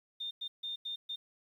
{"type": "tone bursts at uneven times", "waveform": "sine", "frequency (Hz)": 3627, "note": "A#7", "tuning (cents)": -48, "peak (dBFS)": -36, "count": 5, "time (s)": [[0.2, 0.31], [0.41, 0.48], [0.63, 0.76], [0.85, 0.96], [1.09, 1.16]], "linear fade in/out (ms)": 10, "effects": ["11-bit"]}